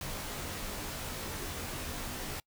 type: noise with comb filter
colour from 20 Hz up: pink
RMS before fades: -39 dBFS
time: 0.01-2.4 s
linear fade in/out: 2 ms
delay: 18 ms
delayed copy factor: -0.7
effects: noise-tail reverb RT60 0.1 s tail -26 dB re dry